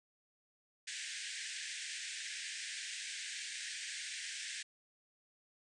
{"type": "band-pass noise", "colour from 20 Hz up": "pink", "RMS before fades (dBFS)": -44, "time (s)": [0.87, 4.63], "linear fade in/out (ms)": 10, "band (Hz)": [1600, 9100], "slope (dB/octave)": 96, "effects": []}